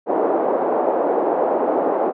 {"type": "band-pass noise", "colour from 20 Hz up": "white", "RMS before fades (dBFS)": -19, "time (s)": [0.06, 2.13], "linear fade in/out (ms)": 50, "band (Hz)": [310, 760], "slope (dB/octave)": 24, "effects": []}